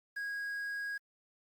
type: tone with quantisation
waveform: triangle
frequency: 1645 Hz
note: G#6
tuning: 17 cents flat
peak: -34 dBFS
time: 0.16-0.98 s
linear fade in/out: 10 ms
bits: 10
effects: Opus 48 kbps